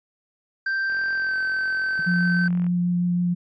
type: tone with pitch glide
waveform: triangle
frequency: 1568 to 1542 Hz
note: G6 to G6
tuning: 0 to -29 cents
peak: -20 dBFS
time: 0.66-2.48 s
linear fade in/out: 5 ms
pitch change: -29 cents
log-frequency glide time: 1.14-1.35 s
type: click train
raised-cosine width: 0.5 ms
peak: -28 dBFS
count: 78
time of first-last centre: 0.9-2.666 s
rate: 43.6 Hz
type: tone with exponential decay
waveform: sine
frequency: 164.81 Hz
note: E3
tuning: in tune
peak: -29 dBFS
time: 1.99-2.06 s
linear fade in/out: 2 ms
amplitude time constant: 15 ms
type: tone with vibrato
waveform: sine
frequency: 176.4 Hz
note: F3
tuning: 18 cents sharp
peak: -19 dBFS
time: 2.06-3.35 s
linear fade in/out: 20 ms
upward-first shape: triangle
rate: 6.3 Hz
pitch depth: 10 cents each way
effects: resampled to 16000 Hz